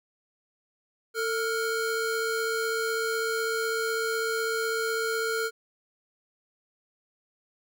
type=tone pair together; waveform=square; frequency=448 / 1420 Hz; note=A4 / F6; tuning=+31 / +28 cents; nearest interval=octave + minor sixth; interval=1997 cents; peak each=-29 / -31 dBFS; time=1.14-5.51 s; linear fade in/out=50 ms; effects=none